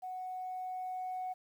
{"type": "tone with level ramp", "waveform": "sine", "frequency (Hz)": 740, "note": "F#5", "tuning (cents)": 0, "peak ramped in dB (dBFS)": [-38, -34], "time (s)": [0.02, 1.34], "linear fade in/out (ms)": 20, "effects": ["tanh soft clip ceiling -33 dBFS", "11-bit"]}